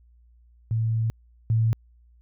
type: tone pair in turn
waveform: sine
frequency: 112.4 / 112.4 Hz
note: A2 / A2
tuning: +37 / +37 cents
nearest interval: unison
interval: 0 cents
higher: neither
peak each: -21 / -18 dBFS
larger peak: second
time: 0.71-1.1 / 1.5-1.73 s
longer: first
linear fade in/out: 0 ms
effects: added 59 Hz sine -53 dBFS peak until 2.21 s